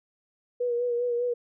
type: tone with vibrato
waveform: sine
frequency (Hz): 482.7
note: B4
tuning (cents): -40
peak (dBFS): -24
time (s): 0.6-1.34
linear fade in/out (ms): 10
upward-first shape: sine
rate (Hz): 5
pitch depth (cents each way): 33
effects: none